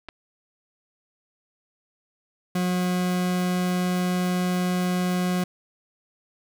clicks, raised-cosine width 0.3 ms, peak -22 dBFS, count 2, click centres 0.086 / 0.089 s
40% pulse tone, 180.7 Hz, F#3, 41 cents flat, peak -21 dBFS, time 2.55-5.44 s, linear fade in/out 5 ms
effects none

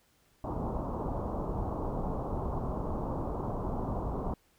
pink low-pass noise, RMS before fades -34 dBFS, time 0.44-4.34 s, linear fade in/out 2 ms, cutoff 1100 Hz, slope 48 dB/octave, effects pink hiss -68 dBFS RMS until 4.58 s

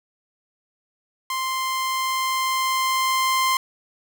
sawtooth tone with level ramp, 1046.5 Hz, C6, in tune, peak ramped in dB -20 to -14 dBFS, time 1.3-3.57 s, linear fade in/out 2 ms, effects none

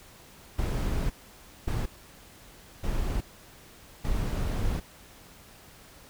brown noise bursts at uneven times, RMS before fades -28 dBFS, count 4, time 0.58-1.1 / 1.67-1.86 / 2.83-3.21 / 4.04-4.8 s, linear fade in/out 10 ms, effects pink hiss -52 dBFS RMS until 6.09 s

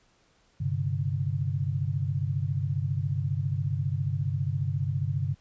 sine chord, G suspended fourth, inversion none, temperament equal with one note detuned, 98 / 130.81 / 145.48 Hz, G2 / C3 / D3, 0 / 0 / -16 cents, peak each -30 dBFS, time 0.6-5.35 s, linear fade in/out 10 ms, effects pink hiss -65 dBFS RMS until 5.4 s + resampled to 16000 Hz

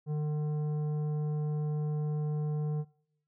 sine tone with tanh clipping, 150.6 Hz, D3, 44 cents sharp, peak -31 dBFS, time 0.06-2.85 s, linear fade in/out 50 ms, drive 10 dB, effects noise-tail reverb RT60 0.7 s tail -23 dB re dry

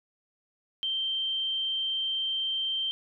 sine tone, 3136 Hz, G7, in tune, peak -27 dBFS, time 0.83-2.91 s, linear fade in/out 0 ms, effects none

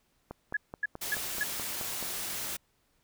click train, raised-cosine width 1 ms, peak -25 dBFS, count 9, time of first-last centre 0.31-2.027 s, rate 4.66 Hz
sine tone bursts, 1689 Hz, G#6, 29 cents sharp, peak -26 dBFS, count 4, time 0.54-1.436 s, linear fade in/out 5 ms, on 29 ms, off 260 ms
white noise, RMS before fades -36 dBFS, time 1.01-2.57 s, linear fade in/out 10 ms
effects pink hiss -72 dBFS RMS until 3.03 s

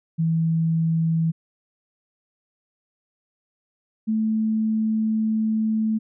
sine tone pair in turn, 163.1 / 219 Hz, E3 / A3, -18 / -8 cents, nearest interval perfect fourth, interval 510 cents, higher second, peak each -18 / -19 dBFS, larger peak first, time 0.18-1.32 / 4.07-5.99 s, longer second, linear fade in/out 20 ms, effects none

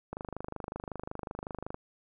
click train, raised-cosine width 1 ms, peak -23 dBFS, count 42, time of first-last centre 0.13-1.744 s, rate 25.4 Hz, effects none

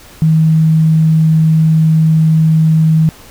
sine tone, 158.9 Hz, D#3, 37 cents sharp, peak -6 dBFS, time 0.22-3.09 s, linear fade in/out 0 ms, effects pink hiss -38 dBFS RMS until 3.3 s

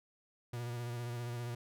45% pulse tone with vibrato, 119.9 Hz, A#2, 49 cents sharp, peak -38 dBFS, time 0.53-1.55 s, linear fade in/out 5 ms, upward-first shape sine, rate 15 Hz, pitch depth 32 cents each way, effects none

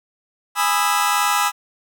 sawtooth chord, E major seventh, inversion first, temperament just, 824.1 / 988.9 / 1236.1 / 1318.5 Hz, G#5 / B5 / D#6 / E6, -14 / +2 / -12 / 0 cents, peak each -18 dBFS, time 0.55-1.52 s, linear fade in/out 50 ms, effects none

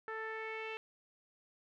sawtooth tone with low-pass filter sweep, 441.6 Hz, A4, 6 cents sharp, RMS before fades -42 dBFS, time 0.08-0.77 s, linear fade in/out 0 ms, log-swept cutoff 1600 to 2700 Hz, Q 4.8, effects none

